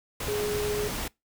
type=tone in noise; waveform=sine; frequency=417.5 Hz; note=G#4; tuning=9 cents sharp; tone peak=-27 dBFS; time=0.28-0.88 s; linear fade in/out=5 ms; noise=pink; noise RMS=-33 dBFS; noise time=0.2-1.08 s; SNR=+3 dB; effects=noise-tail reverb RT60 0.2 s tail -24 dB re dry